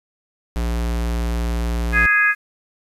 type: tone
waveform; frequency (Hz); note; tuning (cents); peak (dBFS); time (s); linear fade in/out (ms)
square; 58.27; A#1; 0; -20; 0.56-2.06; 0
type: harmonic tone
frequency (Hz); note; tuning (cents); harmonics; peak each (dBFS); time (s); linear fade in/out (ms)
415.3; G#4; 0; 3 / 4 / 5 / 6; -24 / -14 / -22 / -22; 1.92-2.35; 50
effects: resampled to 32000 Hz + 8-bit